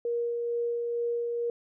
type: tone with tremolo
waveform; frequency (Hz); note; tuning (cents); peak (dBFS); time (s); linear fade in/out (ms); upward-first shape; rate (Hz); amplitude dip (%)
sine; 472.6; A#4; +24; -26; 0.05-1.5; 2; sine; 2.2; 25
effects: none